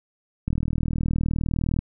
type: click train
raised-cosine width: 5 ms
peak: -12 dBFS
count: 53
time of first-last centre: 0.48-1.79 s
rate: 39.7 Hz
effects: none